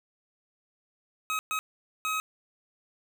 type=tone bursts at uneven times; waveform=25% pulse; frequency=1271 Hz; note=D#6; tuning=36 cents sharp; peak=-24 dBFS; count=3; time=1.3-1.39 / 1.51-1.59 / 2.05-2.2 s; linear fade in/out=0 ms; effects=none